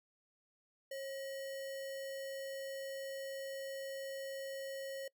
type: tone with sample-and-hold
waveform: sine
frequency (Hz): 543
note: C#5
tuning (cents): -36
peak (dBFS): -40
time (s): 0.91-5.08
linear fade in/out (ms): 5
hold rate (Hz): 2450
effects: noise-tail reverb RT60 0.1 s tail -24 dB re dry

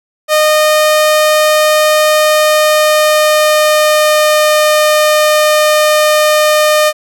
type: tone with pitch glide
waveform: sawtooth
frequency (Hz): 613 to 608.8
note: D#5 to D#5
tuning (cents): -26 to -38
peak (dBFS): -3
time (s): 0.28-6.93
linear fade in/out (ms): 50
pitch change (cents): -12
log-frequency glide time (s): 2.14-4.54
effects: none

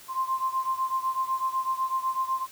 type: beating tone pair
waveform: sine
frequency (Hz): 1046.5 / 1054.5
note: C6 / C6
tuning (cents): 0 / +13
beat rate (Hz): 8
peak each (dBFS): -27 / -30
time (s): 0.08-2.47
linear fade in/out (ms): 50
effects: white hiss -49 dBFS RMS until 2.51 s

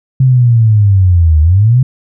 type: linear two-way sweep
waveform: sine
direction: down then up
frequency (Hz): 133.2 to 75.2 to 133.2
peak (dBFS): -4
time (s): 0.2-1.83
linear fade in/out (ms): 5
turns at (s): 1.41
effects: none

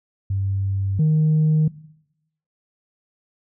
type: tone pair in turn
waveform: sine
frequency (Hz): 97.5 / 155.2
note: G2 / D#3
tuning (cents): -9 / -4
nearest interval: minor sixth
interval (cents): 805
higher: second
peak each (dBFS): -19 / -12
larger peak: second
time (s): 0.3-0.99 / 0.99-1.68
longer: neither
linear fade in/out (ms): 5
effects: noise-tail reverb RT60 0.8 s tail -20 dB re dry + tanh soft clip ceiling -12 dBFS

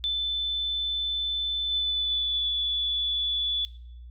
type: tone with pitch glide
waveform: sine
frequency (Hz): 3520 to 3446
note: A7 to A7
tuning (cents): 0 to -37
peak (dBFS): -24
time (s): 0.04-3.65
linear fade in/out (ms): 0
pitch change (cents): -37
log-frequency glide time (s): 1.65-2.52
effects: noise-tail reverb RT60 0.7 s tail -18 dB re dry + added 60 Hz sine -41 dBFS peak until 4.1 s

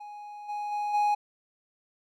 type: tone with level steps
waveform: triangle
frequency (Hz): 830.6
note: G#5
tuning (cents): 0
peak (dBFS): -38 / -29 / -26 / -20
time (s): 0-1.15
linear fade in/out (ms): 10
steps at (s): 0.48 / 0.71 / 0.93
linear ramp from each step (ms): 20
effects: none

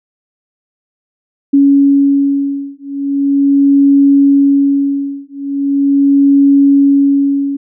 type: beating tone pair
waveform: sine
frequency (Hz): 279 / 279.4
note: C#4 / C#4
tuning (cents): +11 / +14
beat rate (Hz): 0.4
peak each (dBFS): -10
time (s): 1.53-7.57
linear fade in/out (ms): 10
effects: none

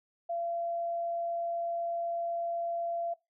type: tone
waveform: sine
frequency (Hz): 682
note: F5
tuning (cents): -41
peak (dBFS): -31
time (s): 0.29-3.14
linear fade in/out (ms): 10
effects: noise-tail reverb RT60 0.2 s tail -20 dB re dry

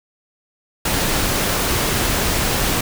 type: noise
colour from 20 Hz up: pink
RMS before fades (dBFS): -19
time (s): 0.85-2.81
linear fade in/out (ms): 5
effects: none

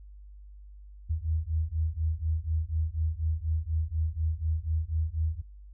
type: beating tone pair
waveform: sine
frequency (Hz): 77.78 / 81.88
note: D#2 / E2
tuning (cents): 0 / -11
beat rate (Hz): 4.1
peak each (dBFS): -30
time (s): 1.09-5.42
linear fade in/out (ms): 20
effects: noise-tail reverb RT60 0.2 s tail -19 dB re dry + added 50 Hz sine -45 dBFS peak until 5.73 s

